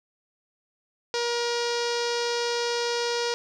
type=tone with low-pass filter; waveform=sawtooth; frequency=475.1 Hz; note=A#4; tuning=33 cents sharp; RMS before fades=-27 dBFS; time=1.14-3.34 s; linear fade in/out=0 ms; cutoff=5200 Hz; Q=3.4; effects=none